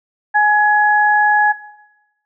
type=tone pair together; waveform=sine; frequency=838 / 1681.8 Hz; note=G#5 / G#6; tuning=+15 / +21 cents; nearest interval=octave; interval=1206 cents; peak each=-12 dBFS; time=0.34-1.53 s; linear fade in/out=20 ms; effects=noise-tail reverb RT60 0.9 s tail -17 dB re dry